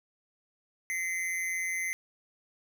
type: tone with amplitude modulation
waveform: square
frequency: 2057 Hz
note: C7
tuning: 30 cents flat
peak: -28 dBFS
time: 0.9-1.93 s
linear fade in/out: 0 ms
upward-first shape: sine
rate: 177 Hz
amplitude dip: 65%
effects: none